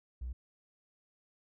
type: tone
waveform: triangle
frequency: 61.74 Hz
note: B1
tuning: in tune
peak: -33 dBFS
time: 0.21-0.33 s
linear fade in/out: 10 ms
effects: tanh soft clip ceiling -34 dBFS